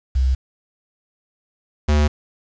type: tone pair in turn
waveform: sine / square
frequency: 65 / 74.51 Hz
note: C2 / D2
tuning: -11 / +26 cents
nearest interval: major second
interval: 237 cents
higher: second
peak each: -14 dBFS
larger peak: neither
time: 0.15-0.35 / 1.88-2.08 s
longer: neither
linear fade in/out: 10 ms
effects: resampled to 16000 Hz + 7-bit